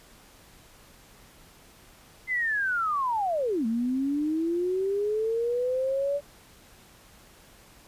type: linear two-way sweep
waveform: sine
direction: down then up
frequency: 2074 to 220 to 578 Hz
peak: -24 dBFS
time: 2.27-6.21 s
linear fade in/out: 50 ms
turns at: 3.66 s
effects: pink hiss -54 dBFS RMS until 7.87 s + resampled to 32000 Hz